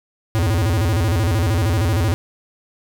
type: tone with vibrato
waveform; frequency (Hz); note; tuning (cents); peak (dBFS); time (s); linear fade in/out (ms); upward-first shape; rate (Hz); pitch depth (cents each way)
square; 96.5; G2; -27; -16; 0.35-2.14; 0; square; 13; 240
effects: none